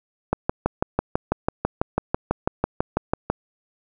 click train, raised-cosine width 1 ms, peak -5 dBFS, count 19, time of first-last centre 0.33-3.3 s, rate 6.06 Hz, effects none

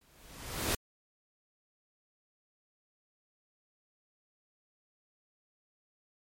pink noise with exponential growth, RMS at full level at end -28 dBFS, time 0.01-0.75 s, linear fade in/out 5 ms, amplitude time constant 160 ms, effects MP3 64 kbps

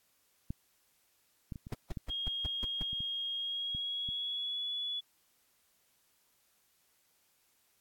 clicks, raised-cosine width 5 ms, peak -24 / -27 / -32 / -33 / -26 / -34 / -32 / -31 / -33 dBFS, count 9, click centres 0.505 / 1.522 / 1.558 / 1.669 / 1.972 / 2.931 / 3.005 / 3.749 / 4.089 s
brown noise bursts, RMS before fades -34 dBFS, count 7, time 1.72-2.827 s, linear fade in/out 5 ms, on 21 ms, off 160 ms
sine tone with pitch glide, 3257 to 3411 Hz, G#7 to G#7, -34 to +46 cents, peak -34 dBFS, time 2.09-5.01 s, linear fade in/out 20 ms, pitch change +80 cents, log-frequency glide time 3.36-4.71 s
effects white hiss -72 dBFS RMS until 7.8 s + AAC 64 kbps

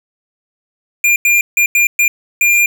square tone bursts at uneven times, 2401 Hz, D7, 38 cents sharp, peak -9 dBFS, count 6, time 1.04-1.16 / 1.25-1.41 / 1.57-1.66 / 1.75-1.87 / 1.99-2.08 / 2.41-2.66 s, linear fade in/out 2 ms, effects none

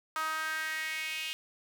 sawtooth tone with high-pass filter sweep, 315.1 Hz, D#4, 22 cents sharp, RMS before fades -35 dBFS, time 0.16-1.33 s, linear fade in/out 0 ms, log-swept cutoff 1200 to 2800 Hz, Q 4.5, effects 10-bit

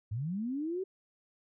sine linear sweep, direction up, 96.9 to 389.1 Hz, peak -32 dBFS, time 0.11-0.84 s, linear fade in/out 10 ms, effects none

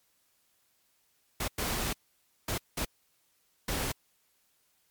pink noise bursts at uneven times, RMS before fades -32 dBFS, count 5, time 1.4-1.48 / 1.58-1.93 / 2.48-2.58 / 2.77-2.85 / 3.68-3.92 s, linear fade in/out 5 ms, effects white hiss -71 dBFS RMS until 4.9 s + MP3 96 kbps

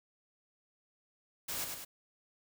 white noise with echo, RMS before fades -38 dBFS, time 1.48-1.65 s, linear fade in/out 10 ms, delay 100 ms, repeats 2, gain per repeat -4 dB, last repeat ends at 1.85 s, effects none

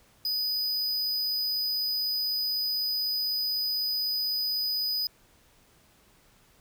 square tone, 4978 Hz, D#8, in tune, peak -27 dBFS, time 0.25-5.07 s, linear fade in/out 2 ms, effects pink hiss -61 dBFS RMS until 6.6 s

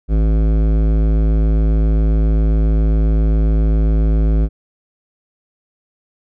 sine tone with hard clipping, 53.7 Hz, A1, 41 cents flat, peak -13 dBFS, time 0.08-4.49 s, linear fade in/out 50 ms, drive 15 dB, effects none

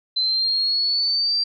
sine exponential sweep, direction up, 4052 to 4719 Hz, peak -18 dBFS, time 0.16-1.44 s, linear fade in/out 10 ms, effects none

